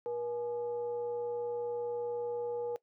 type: tone with frequency modulation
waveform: sine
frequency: 479.5 Hz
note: A#4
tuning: 49 cents sharp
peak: -32 dBFS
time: 0.06-2.76 s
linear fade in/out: 0 ms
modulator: 365 Hz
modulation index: 0.48
effects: noise-tail reverb RT60 0.1 s tail -19 dB re dry + high-pass 300 Hz 12 dB/octave